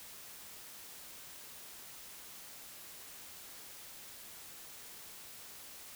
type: silence
effects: white hiss -51 dBFS RMS until 5.95 s